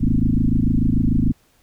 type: tone with frequency modulation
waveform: sine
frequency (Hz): 129.1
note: C3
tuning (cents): -23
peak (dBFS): -14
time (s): 0-1.33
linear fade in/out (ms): 20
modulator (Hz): 26.8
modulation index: 5.4
effects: pink hiss -59 dBFS RMS until 1.62 s